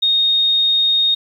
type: tone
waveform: sine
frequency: 3710 Hz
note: A#7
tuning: 9 cents flat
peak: -12 dBFS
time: 0.02-1.15 s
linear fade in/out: 10 ms
effects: 8-bit